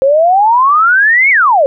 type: exponential two-way sweep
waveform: sine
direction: up then down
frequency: 523.3 to 2265 to 523.3 Hz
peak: -5 dBFS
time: 0.02-1.66 s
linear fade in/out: 0 ms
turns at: 1.3 s
effects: none